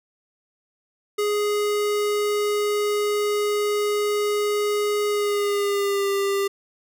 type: tone with pitch glide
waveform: square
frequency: 415.3 to 397 Hz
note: G#4 to G4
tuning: 0 to +22 cents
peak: -21 dBFS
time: 1.18-6.48 s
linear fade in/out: 10 ms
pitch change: -78 cents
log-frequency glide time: 5.08-6.09 s
effects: none